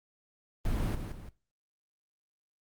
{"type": "noise with echo", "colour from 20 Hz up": "brown", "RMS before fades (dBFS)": -30, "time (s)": [0.65, 0.95], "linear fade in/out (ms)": 2, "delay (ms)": 170, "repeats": 2, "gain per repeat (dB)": -7, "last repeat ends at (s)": 1.29, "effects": ["noise-tail reverb RT60 0.3 s tail -18 dB re dry", "Opus 32 kbps"]}